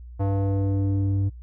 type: tone with low-pass filter sweep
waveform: square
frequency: 98.5 Hz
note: G2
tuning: 9 cents sharp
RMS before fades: -23 dBFS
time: 0.19-1.3 s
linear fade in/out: 20 ms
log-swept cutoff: 770 to 200 Hz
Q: 1.5
effects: noise-tail reverb RT60 0.1 s tail -26 dB re dry + added 60 Hz sine -38 dBFS peak until 1.42 s